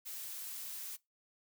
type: noise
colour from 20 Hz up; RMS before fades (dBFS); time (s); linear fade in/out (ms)
blue; -44; 0.05-0.97; 20
effects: noise-tail reverb RT60 0.2 s tail -22 dB re dry